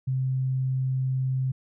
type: tone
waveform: sine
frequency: 130.81 Hz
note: C3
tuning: in tune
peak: -23 dBFS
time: 0.07-1.52 s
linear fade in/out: 10 ms
effects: none